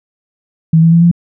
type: tone with pitch steps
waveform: sine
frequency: 161.7 / 165 / 168.37 / 171.81 Hz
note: E3 / E3 / E3 / F3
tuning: -33 / +2 / +37 / -28 cents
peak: -4 dBFS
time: 0.73-1.114 s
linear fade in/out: 5 ms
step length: 96 ms
effects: none